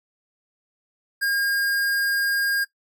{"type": "tone", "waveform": "square", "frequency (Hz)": 1618, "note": "G#6", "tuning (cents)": -46, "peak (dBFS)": -21, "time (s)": [1.21, 2.65], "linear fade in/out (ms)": 20, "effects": ["noise-tail reverb RT60 0.1 s tail -18 dB re dry"]}